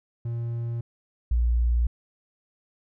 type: tone pair in turn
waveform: triangle / sine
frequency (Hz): 117.3 / 59.08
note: A#2 / A#1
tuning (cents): +11 / +24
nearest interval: octave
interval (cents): 1187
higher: first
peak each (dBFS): -25 / -19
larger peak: second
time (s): 0.25-0.81 / 1.31-1.87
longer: neither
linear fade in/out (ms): 5
effects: none